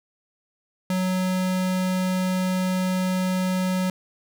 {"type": "tone", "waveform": "square", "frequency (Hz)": 185, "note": "F#3", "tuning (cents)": 0, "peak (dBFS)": -22, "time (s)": [0.9, 3.9], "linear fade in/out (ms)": 2, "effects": []}